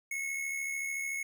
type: tone with amplitude modulation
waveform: square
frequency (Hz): 2187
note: C#7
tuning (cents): -24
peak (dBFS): -32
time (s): 0.11-1.23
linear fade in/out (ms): 5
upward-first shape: sine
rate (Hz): 73.6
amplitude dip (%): 45
effects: none